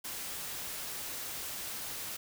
white noise, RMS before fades -40 dBFS, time 0.04-2.17 s, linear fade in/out 10 ms, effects none

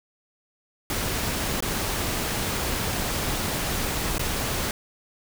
pink noise with dropouts, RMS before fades -27 dBFS, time 0.9-4.71 s, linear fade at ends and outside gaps 1 ms, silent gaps 1.605-1.624 / 4.182-4.194 s, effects none

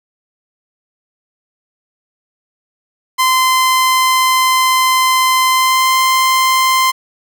sawtooth tone with pitch glide, 1034 to 1042.4 Hz, C6 to C6, -21 to -7 cents, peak -6 dBFS, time 3.18-6.92 s, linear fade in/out 20 ms, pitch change +14 cents, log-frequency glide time 5.48-5.98 s, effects none

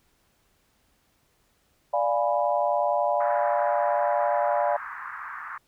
sine chord, D diminished seventh, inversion none, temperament equal, 587.3 / 698.5 / 830.6 / 987.8 Hz, D5 / F5 / Ab5 / Cb6, 0 / 0 / 0 / 0 cents, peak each -25 / -26 / -28 / -29 dBFS, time 1.93-4.77 s, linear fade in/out 10 ms
pink band-pass noise, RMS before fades -37 dBFS, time 3.2-5.58 s, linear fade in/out 5 ms, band 1000 to 1800 Hz, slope 48 dB/octave
effects pink hiss -67 dBFS RMS until 5.67 s

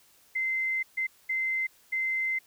sine tone bursts at uneven times, 2072 Hz, C7, 17 cents flat, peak -26 dBFS, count 4, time 0.35-0.83 / 0.97-1.07 / 1.29-1.67 / 1.92-2.39 s, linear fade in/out 10 ms, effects white hiss -61 dBFS RMS until 2.46 s

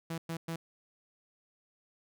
sawtooth tone bursts, 164.9 Hz, E3, 1 cent sharp, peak -31 dBFS, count 3, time 0.1-0.56 s, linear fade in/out 5 ms, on 80 ms, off 110 ms, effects none

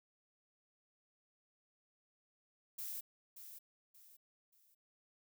violet noise with echo, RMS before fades -44 dBFS, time 2.78-3.01 s, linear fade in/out 10 ms, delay 580 ms, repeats 3, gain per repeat -9 dB, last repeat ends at 4.75 s, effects none

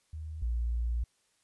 sine tone pair in turn, 78.1 / 58.54 Hz, D#2 / A#1, +7 / +8 cents, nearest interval perfect fourth, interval 499 cents, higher first, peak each -37 / -28 dBFS, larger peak second, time 0.13-0.42 / 0.42-1.04 s, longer second, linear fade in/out 5 ms, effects white hiss -72 dBFS RMS until 1.43 s + resampled to 24000 Hz

